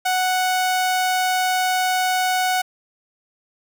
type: tone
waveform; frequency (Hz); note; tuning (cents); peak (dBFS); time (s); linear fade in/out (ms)
sawtooth; 740; F#5; 0; -14; 0.05-2.62; 10
effects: none